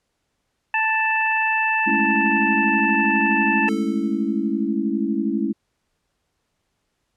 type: harmonic tone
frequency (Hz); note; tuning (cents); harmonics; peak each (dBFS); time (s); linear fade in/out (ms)
881; A5; +2; 1 / 2 / 3; -22 / -22 / -22; 0.74-3.69; 2
type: chord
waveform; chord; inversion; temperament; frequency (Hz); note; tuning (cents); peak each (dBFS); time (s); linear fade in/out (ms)
sine; A major seventh; third; equal; 207.7 / 220 / 277.2 / 329.6; G#3 / A3 / C#4 / E4; 0 / 0 / 0 / 0; -25; 1.86-5.53; 20
type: tone with exponential decay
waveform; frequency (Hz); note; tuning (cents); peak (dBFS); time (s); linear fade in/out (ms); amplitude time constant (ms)
square; 440; A4; 0; -28; 3.68-4.74; 2; 230
effects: pink hiss -73 dBFS RMS until 7.16 s + low-pass 10000 Hz 12 dB/octave